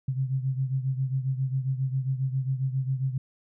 sine beating tone pair, 130.81 / 138.21 Hz, C3 / C#3, 0 / -5 cents, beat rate 7.4 Hz, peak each -26 / -31 dBFS, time 0.08-3.18 s, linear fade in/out 5 ms, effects none

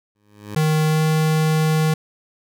15% pulse tone with exponential growth, 103.83 Hz, G#2, in tune, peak -21 dBFS, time 0.15-0.55 s, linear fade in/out 5 ms, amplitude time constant 85 ms
square tone with pitch glide, 155.56 to 156.73 Hz, D#3 to D#3, 0 to +13 cents, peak -16 dBFS, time 0.56-1.94 s, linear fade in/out 5 ms, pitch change +13 cents, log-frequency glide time 0.87-1.01 s
effects none

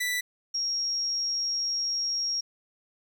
sawtooth / sine tone pair in turn, 1975.5 / 5588 Hz, B6 / F8, 0 / 0 cents, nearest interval octave + tritone, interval 1800 cents, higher second, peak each -23 / -26 dBFS, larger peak first, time 0-0.21 / 0.54-2.41 s, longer second, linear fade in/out 10 ms, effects 10-bit

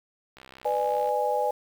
click train, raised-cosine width 0.3 ms, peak -30 dBFS, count 48, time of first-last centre 0.37-1.09 s, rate 65.3 Hz
sine chord, G# diminished, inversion first, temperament just, 498.4 / 598 / 830.6 Hz, B4 / D5 / G#5, +16 / +31 / 0 cents, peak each -28 / -28 / -26 dBFS, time 0.65-1.51 s, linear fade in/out 5 ms
effects 8-bit

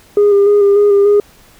sine tone with vibrato, 406.1 Hz, G#4, 39 cents flat, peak -4 dBFS, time 0.17-1.2 s, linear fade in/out 2 ms, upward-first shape square, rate 3.4 Hz, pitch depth 22 cents each way, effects tanh soft clip ceiling -4 dBFS + pink hiss -45 dBFS RMS until 1.59 s

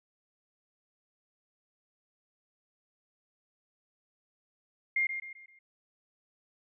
sine tone with echo, 2119 Hz, C7, 21 cents sharp, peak -25 dBFS, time 4.96-5.07 s, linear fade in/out 5 ms, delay 130 ms, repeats 4, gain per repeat -8 dB, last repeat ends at 5.59 s, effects none

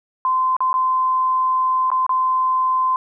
sine tone with dropouts, 1033 Hz, C6, 22 cents flat, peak -15 dBFS, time 0.25-2.96 s, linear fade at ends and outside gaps 1 ms, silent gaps 0.566-0.605 / 0.73-0.74 / 1.903-1.916 / 2.065-2.093 s, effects none

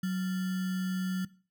sine tone with sample-and-hold, 185.8 Hz, F#3, 7 cents sharp, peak -28 dBFS, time 0.03-1.25 s, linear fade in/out 5 ms, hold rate 1575 Hz, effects noise-tail reverb RT60 0.4 s tail -20 dB re dry

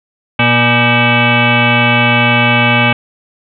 sine tone with frequency modulation, 1194 Hz, D6, 28 cents sharp, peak -7 dBFS, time 0.39-2.93 s, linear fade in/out 5 ms, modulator 358 Hz, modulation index 4.8, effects none

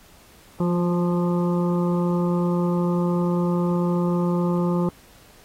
harmonic tone with a mistuned harmonic, 174.61 Hz, F3, in tune, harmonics 1 / 2 / 3 / 5 / 6 / 7, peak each -20 / -26 / -30 / -34 / -36 / -37 dBFS, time 0.6-4.89 s, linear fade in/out 2 ms, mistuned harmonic 2, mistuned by +20 cents, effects pink hiss -52 dBFS RMS until 5.44 s + AAC 48 kbps

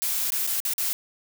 blue noise with dropouts, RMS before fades -26 dBFS, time 0.02-0.93 s, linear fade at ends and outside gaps 0 ms, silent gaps 0.304-0.321 / 0.466-0.474 / 0.602-0.651 / 0.736-0.781 s, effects none

